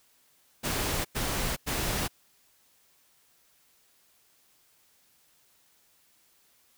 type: noise bursts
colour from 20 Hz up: pink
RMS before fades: -30 dBFS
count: 3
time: 0.63-2.082 s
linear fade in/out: 20 ms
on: 420 ms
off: 96 ms
effects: white hiss -65 dBFS RMS until 6.77 s